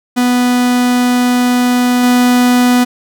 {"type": "tone with level steps", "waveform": "45% pulse", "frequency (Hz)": 246.9, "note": "B3", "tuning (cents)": 0, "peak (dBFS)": [-9, -7], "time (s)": [0.16, 2.85], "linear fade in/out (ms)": 20, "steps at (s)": 2.03, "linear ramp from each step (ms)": 5, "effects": []}